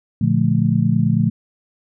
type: chord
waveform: sine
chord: Bb major seventh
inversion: none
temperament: just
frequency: 116.54 / 145.68 / 174.81 / 218.5 Hz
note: Bb2 / D3 / F3 / A3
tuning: 0 / -14 / +2 / -12 cents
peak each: -19 dBFS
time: 0.21-1.3 s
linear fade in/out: 5 ms
effects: none